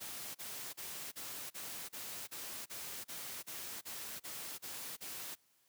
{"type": "noise bursts", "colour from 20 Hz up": "white", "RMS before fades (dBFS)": -45, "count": 14, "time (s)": [0, 5.355], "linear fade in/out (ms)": 20, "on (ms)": 350, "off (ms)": 35, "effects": ["white hiss -73 dBFS RMS until 5.68 s", "high-pass 80 Hz 12 dB/octave"]}